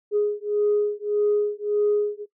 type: beating tone pair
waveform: sine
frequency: 414.9 / 416.6 Hz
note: G#4 / G#4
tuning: -2 / +5 cents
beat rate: 1.7 Hz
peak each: -22 dBFS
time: 0.11-2.26 s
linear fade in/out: 50 ms
effects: noise-tail reverb RT60 0.1 s tail -21 dB re dry + tanh soft clip ceiling -13 dBFS